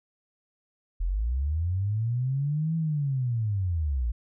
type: linear two-way sweep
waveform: sine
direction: up then down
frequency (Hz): 39.22 to 164.81 to 54.2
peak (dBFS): -24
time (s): 1-4.12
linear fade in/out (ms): 10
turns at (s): 2.76
effects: none